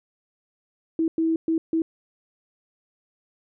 sine tone bursts at uneven times, 325 Hz, E4, 24 cents flat, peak -19 dBFS, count 4, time 0.99-1.08 / 1.18-1.36 / 1.48-1.58 / 1.73-1.82 s, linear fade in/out 2 ms, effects none

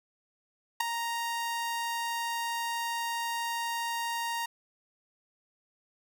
sawtooth tone with ADSR envelope, 932.3 Hz, A#5, in tune, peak -17 dBFS, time 0.8-4.46 s, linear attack 8 ms, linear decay 3 ms, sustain -10 dB, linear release 7 ms, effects none

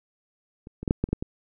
clicks, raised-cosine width 3 ms, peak -28 / -22 / -12 / -6 / -10 / -28 / -9 / -17 dBFS, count 8, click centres 0.671 / 0.83 / 0.878 / 0.909 / 1.04 / 1.089 / 1.13 / 1.225 s, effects none

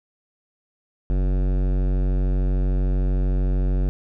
sine tone with hard clipping, 46.65 Hz, F#1, 15 cents sharp, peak -20 dBFS, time 1.1-3.89 s, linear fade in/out 0 ms, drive 17 dB, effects none

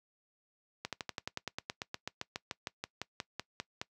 slowing click train, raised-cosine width 0.2 ms, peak -19 dBFS, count 23, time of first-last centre 0.85-3.815 s, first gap 77 ms, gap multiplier 1.05, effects noise-tail reverb RT60 0.1 s tail -21 dB re dry + high-pass 80 Hz 12 dB/octave

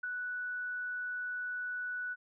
sine tone with ADSR envelope, 1480 Hz, F#6, in tune, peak -31 dBFS, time 0.03-2.16 s, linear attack 10 ms, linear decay 4 ms, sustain -4 dB, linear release 38 ms, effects none

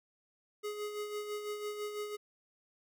square tone with tremolo, 418 Hz, G#4, 11 cents sharp, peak -36 dBFS, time 0.63-2.17 s, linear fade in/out 20 ms, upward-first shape sine, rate 6 Hz, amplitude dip 50%, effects none

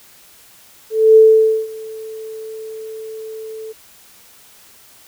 sine tone with ADSR envelope, 440 Hz, A4, in tune, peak -3 dBFS, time 0.9-3.73 s, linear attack 260 ms, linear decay 510 ms, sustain -24 dB, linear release 18 ms, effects white hiss -46 dBFS RMS until 5.07 s

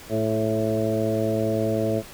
harmonic tone with a mistuned harmonic, 110 Hz, A2, in tune, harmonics 1 / 2 / 3 / 4 / 5 / 6, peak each -28 / -28 / -28 / -28 / -28 / -28 dBFS, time 0.09-2.03 s, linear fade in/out 50 ms, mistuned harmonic 4, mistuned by -21 cents, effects pink hiss -43 dBFS RMS until 2.13 s

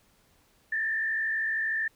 sine tone with frequency modulation, 1779 Hz, A6, 19 cents sharp, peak -26 dBFS, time 0.72-1.88 s, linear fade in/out 5 ms, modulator 52.9 Hz, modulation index 0.85, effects pink hiss -65 dBFS RMS until 1.95 s

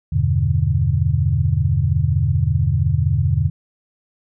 sine chord, E minor seventh, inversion none, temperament equal, 82.41 / 98 / 123.47 / 146.83 Hz, E2 / G2 / B2 / D3, 0 / 0 / 0 / 0 cents, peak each -20 dBFS, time 0.12-3.5 s, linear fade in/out 10 ms, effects none

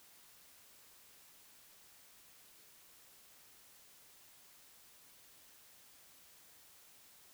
silence, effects white hiss -62 dBFS RMS until 7.33 s

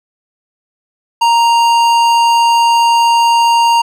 sine tone with tanh clipping, 932.3 Hz, A#5, in tune, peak -9 dBFS, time 1.21-3.82 s, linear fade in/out 10 ms, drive 16 dB, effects none

